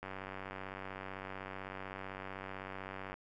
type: click train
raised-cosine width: 0.5 ms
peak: -28 dBFS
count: 299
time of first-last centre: 0.03-3.141 s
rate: 95.8 Hz
effects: none